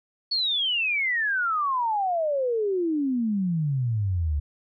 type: exponential sweep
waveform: sine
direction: down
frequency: 4462 to 70.1 Hz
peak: -22 dBFS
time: 0.31-4.4 s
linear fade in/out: 10 ms
effects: none